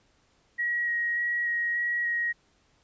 sine tone with vibrato, 1899 Hz, A#6, 32 cents sharp, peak -25 dBFS, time 0.58-2.33 s, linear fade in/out 20 ms, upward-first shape square, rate 1.7 Hz, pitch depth 9 cents each way, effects pink hiss -66 dBFS RMS until 2.83 s + resampled to 16000 Hz

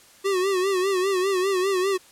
square tone with vibrato, 379.5 Hz, F#4, 44 cents sharp, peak -21 dBFS, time 0.24-1.98 s, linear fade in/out 20 ms, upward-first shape sine, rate 5 Hz, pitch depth 85 cents each way, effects white hiss -52 dBFS RMS until 2.11 s + low-pass 11000 Hz 12 dB/octave

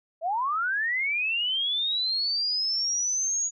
sine linear sweep, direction up, 622.3 to 6780 Hz, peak -24 dBFS, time 0.21-3.51 s, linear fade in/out 50 ms, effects none

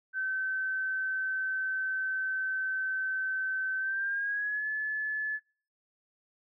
sine tone with pitch glide, 1536 to 1724.1 Hz, G6 to A6, -36 to -36 cents, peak -29 dBFS, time 0.13-5.4 s, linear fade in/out 50 ms, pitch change +200 cents, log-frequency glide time 3.78-4.68 s, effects noise-tail reverb RT60 0.4 s tail -21 dB re dry

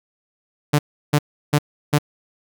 sawtooth tone bursts, 147.2 Hz, D3, 4 cents sharp, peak -9 dBFS, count 4, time 0.73-1.986 s, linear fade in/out 10 ms, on 59 ms, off 340 ms, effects none

